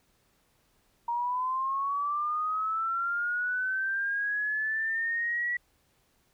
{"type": "linear sweep", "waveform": "sine", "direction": "up", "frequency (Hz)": [937, 1945], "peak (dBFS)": -27, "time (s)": [1.08, 5.57], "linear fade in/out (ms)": 5, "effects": ["pink hiss -69 dBFS RMS until 6.33 s"]}